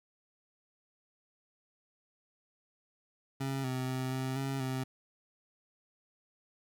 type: tone with pitch steps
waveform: 25% pulse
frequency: 135.5 / 129.1 / 129.8 / 131 / 135.8 / 130.6 Hz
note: C#3 / C3 / C3 / C3 / C#3 / C3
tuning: -39 / -23 / -13 / +2 / -35 / -3 cents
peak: -29 dBFS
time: 3.4-4.84 s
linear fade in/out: 10 ms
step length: 240 ms
effects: none